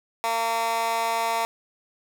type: tone with high-pass filter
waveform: 15% pulse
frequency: 228.4 Hz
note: A#3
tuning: 35 cents flat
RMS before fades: -25 dBFS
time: 0.24-1.45 s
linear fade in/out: 0 ms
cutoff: 870 Hz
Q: 2
effects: none